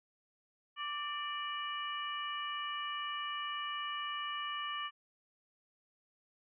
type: harmonic tone with a mistuned harmonic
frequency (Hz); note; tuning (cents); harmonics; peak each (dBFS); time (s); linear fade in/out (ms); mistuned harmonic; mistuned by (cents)
586; D5; -4; 2 / 3 / 4 / 5; -39 / -44 / -47 / -42; 0.76-4.91; 50; 3; +30
effects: none